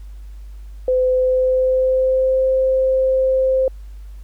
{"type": "tone with pitch glide", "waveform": "sine", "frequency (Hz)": [510, 523.4], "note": ["C5", "C5"], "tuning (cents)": [-44, 0], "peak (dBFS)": -13, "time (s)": [0.88, 3.68], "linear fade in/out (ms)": 2, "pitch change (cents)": 44, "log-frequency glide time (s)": [1.08, 2.45], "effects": ["added 50 Hz sine -32 dBFS peak until 4.23 s", "pink hiss -57 dBFS RMS until 4.23 s"]}